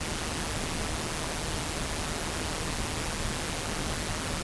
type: noise with amplitude modulation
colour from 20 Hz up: pink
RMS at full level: -29 dBFS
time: 0-4.43 s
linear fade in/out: 10 ms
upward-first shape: sine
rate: 157 Hz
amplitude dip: 65%
effects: resampled to 24000 Hz